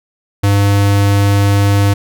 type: tone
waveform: square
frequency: 100.5 Hz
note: G2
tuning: 44 cents sharp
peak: -9 dBFS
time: 0.43-1.94 s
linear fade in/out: 10 ms
effects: none